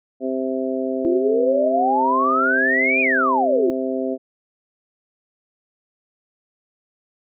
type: harmonic tone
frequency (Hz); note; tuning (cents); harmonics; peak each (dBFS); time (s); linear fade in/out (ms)
131.1; C3; +4; 2 / 3 / 4 / 5; -24 / -26 / -27 / -28; 0.2-4.18; 50
type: exponential two-way sweep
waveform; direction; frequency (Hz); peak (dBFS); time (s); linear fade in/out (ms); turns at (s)
sine; up then down; 331.6 to 2489 to 335; -16; 1.05-3.7; 0; 3.01
effects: none